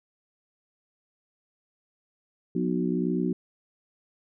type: harmonic tone with a mistuned harmonic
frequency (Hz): 61.6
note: B1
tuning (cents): -4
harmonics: 3 / 4 / 5 / 6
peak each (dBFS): -28 / -29 / -30 / -31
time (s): 2.55-3.33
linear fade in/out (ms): 5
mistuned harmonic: 3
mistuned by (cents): -56
effects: none